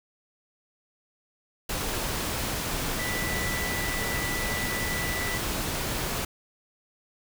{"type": "tone in noise", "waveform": "sine", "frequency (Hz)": 1975.5, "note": "B6", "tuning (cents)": 0, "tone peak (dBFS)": -32, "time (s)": [2.99, 5.38], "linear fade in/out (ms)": 5, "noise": "pink", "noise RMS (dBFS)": -30, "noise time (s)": [1.69, 6.25], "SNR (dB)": -5, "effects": []}